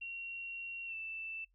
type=tone with pitch glide; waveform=sine; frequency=2742 to 2656 Hz; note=F7 to E7; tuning=-32 to +12 cents; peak=-40 dBFS; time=0.01-1.45 s; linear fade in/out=10 ms; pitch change=-56 cents; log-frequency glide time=0.86-0.95 s; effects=noise-tail reverb RT60 0.1 s tail -20 dB re dry + added 45 Hz sine -70 dBFS peak until 1.54 s